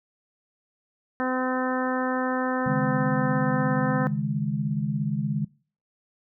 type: harmonic tone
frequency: 256.2 Hz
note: C4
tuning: 36 cents flat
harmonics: 1 / 2 / 3 / 4 / 5 / 6 / 7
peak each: -27 / -30 / -32 / -33 / -34 / -35 / -35 dBFS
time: 1.2-4.07 s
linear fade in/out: 0 ms
type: chord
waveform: sine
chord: C# suspended second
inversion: none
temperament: equal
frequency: 138.59 / 155.56 / 207.7 Hz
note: C#3 / D#3 / G#3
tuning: 0 / 0 / 0 cents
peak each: -28 dBFS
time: 2.66-5.45 s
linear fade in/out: 5 ms
effects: noise-tail reverb RT60 0.4 s tail -22 dB re dry